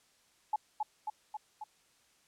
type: tone with echo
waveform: sine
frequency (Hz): 852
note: G#5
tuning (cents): +44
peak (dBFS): -27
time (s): 0.53-0.56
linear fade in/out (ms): 5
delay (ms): 270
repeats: 4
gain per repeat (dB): -3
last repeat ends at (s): 1.64
effects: white hiss -68 dBFS RMS until 2.27 s + low-pass 9000 Hz 12 dB/octave